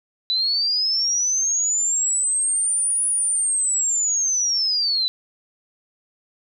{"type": "linear two-way sweep", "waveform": "sine", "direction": "up then down", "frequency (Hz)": [3951, 9810, 3951], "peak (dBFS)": -18, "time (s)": [0.3, 5.08], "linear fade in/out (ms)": 0, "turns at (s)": 3.06, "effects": ["9-bit"]}